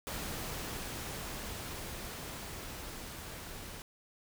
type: noise with level ramp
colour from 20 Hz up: pink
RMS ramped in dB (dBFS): -39 to -46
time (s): 0.07-3.82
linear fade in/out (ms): 0
effects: none